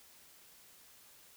silence, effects white hiss -60 dBFS RMS until 1.36 s

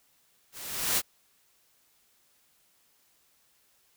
white noise with level ramp, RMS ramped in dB -45 to -23 dBFS, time 0.52-1.02 s, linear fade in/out 50 ms, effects white hiss -67 dBFS RMS until 3.96 s

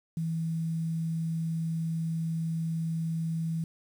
sine tone with quantisation, 163.2 Hz, E3, 17 cents flat, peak -28 dBFS, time 0.17-3.64 s, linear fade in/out 2 ms, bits 9, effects none

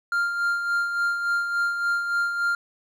triangle tone with tremolo, 1396.9 Hz, F6, in tune, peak -18 dBFS, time 0.12-2.55 s, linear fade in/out 2 ms, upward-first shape sine, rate 3.5 Hz, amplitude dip 50%, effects none

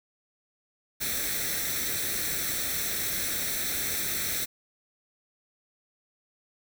white noise with comb filter, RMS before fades -30 dBFS, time 1-4.46 s, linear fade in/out 20 ms, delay 0.51 ms, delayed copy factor +0.7, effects none

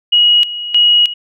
sine tone with tremolo, 2900 Hz, F#7, 35 cents flat, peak -6 dBFS, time 0.12-1.14 s, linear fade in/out 10 ms, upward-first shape square, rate 1.6 Hz, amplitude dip 80%, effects none

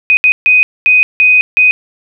sine tone bursts at uneven times, 2500 Hz, D#7, 8 cents sharp, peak -4 dBFS, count 6, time 0.1-0.17 / 0.24-0.32 / 0.46-0.63 / 0.86-1.03 / 1.2-1.41 / 1.57-1.71 s, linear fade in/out 0 ms, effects none

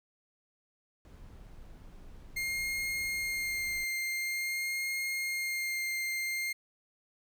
brown noise, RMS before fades -50 dBFS, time 1.05-3.84 s, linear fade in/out 0 ms
40% pulse tone with vibrato, 2120 Hz, C7, 22 cents sharp, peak -31 dBFS, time 2.36-6.53 s, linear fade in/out 10 ms, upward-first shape sine, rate 0.47 Hz, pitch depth 13 cents each way
effects none

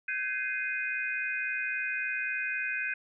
sine chord, Ab major seventh, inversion third, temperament equal with one note detuned, 1537.5 / 1661.2 / 2093 / 2489 Hz, G6 / Ab6 / C7 / Eb7, -34 / 0 / 0 / 0 cents, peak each -34 / -39 / -39 / -33 dBFS, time 0.08-2.94 s, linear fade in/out 5 ms, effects none

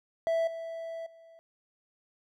triangle tone with level steps, 659.3 Hz, E5, in tune, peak -23 / -34 / -50 dBFS, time 0.27-1.39 s, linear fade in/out 0 ms, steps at 0.47 / 1.06 s, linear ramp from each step 5 ms, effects none

